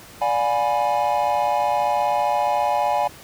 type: chord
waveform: triangle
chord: D diminished seventh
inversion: none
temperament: equal with one note detuned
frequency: 587.3 / 715.6 / 830.6 / 987.8 Hz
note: D5 / F5 / Ab5 / Cb6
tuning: 0 / +42 / 0 / 0 cents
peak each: -23 / -22 / -19 / -25 dBFS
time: 0.21-3.08 s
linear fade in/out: 10 ms
effects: pink hiss -43 dBFS RMS until 3.23 s + high-pass 60 Hz 12 dB/octave